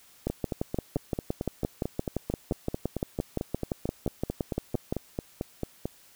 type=two click trains; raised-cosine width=2 ms; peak=-14 / -16 dBFS; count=28 / 26; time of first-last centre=0.27-4.925 / 0.3-5.856 s; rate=5.8 / 4.5 Hz; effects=white hiss -57 dBFS RMS until 6.15 s